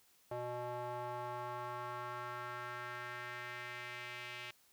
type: tone with band-pass filter sweep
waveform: square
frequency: 122.3 Hz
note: B2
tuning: 16 cents flat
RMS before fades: -44 dBFS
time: 0.31-4.51 s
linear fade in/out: 5 ms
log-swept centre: 670 to 2600 Hz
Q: 2.2
effects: white hiss -69 dBFS RMS until 4.72 s

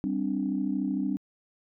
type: chord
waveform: sine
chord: G suspended fourth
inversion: none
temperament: equal with one note detuned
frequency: 196 / 260.4 / 293.7 Hz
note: G3 / C4 / D4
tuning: 0 / -8 / 0 cents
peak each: -30 dBFS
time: 0.04-1.17 s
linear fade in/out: 0 ms
effects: tanh soft clip ceiling -16 dBFS

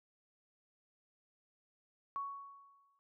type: tone with exponential decay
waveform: sine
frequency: 1115 Hz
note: C#6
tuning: 10 cents sharp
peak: -35 dBFS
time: 2.16-2.99 s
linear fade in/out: 0 ms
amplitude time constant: 180 ms
effects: none

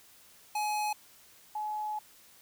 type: tone pair in turn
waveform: square / sine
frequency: 843 / 849.4 Hz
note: G#5 / G#5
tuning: +26 / +39 cents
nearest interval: unison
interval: 13 cents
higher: second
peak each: -30 / -32 dBFS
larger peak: first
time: 0.55-0.93 / 1.55-1.99 s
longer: second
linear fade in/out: 5 ms
effects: white hiss -58 dBFS RMS until 2.41 s

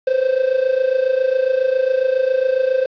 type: tone with amplitude modulation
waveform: triangle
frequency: 520 Hz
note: C5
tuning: 11 cents flat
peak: -9 dBFS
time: 0.07-2.86 s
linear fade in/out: 5 ms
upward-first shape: sine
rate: 27.3 Hz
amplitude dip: 75%
effects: resampled to 11025 Hz + 7-bit

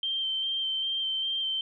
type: tone with vibrato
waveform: sine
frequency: 3136 Hz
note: G7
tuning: in tune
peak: -27 dBFS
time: 0.03-1.61 s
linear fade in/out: 2 ms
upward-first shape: square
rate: 2.5 Hz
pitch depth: 13 cents each way
effects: none

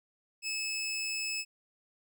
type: tone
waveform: 20% pulse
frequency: 2599 Hz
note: E7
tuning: 25 cents flat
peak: -28 dBFS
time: 0.42-1.45 s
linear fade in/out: 50 ms
effects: none

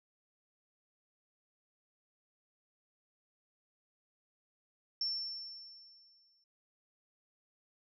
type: tone with exponential decay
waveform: sine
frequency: 5410 Hz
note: E8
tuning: 44 cents sharp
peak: -31 dBFS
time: 5.01-6.44 s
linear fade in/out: 2 ms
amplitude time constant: 310 ms
effects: none

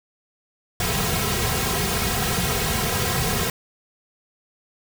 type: noise with comb filter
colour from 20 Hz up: pink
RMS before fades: -23 dBFS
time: 0.8-3.5 s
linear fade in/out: 2 ms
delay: 3.4 ms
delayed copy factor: -0.95
effects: none

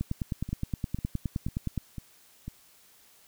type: two click trains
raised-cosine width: 5 ms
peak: -24 / -17 dBFS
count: 5 / 18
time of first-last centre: 0.49-2.48 / 0.01-1.777 s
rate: 2.01 / 9.62 Hz
effects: white hiss -59 dBFS RMS until 3.27 s

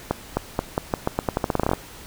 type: accelerating click train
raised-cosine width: 1 ms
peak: -6 dBFS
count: 18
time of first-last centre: 0.11-1.734 s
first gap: 260 ms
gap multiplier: 0.85
effects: pink hiss -42 dBFS RMS until 2.06 s

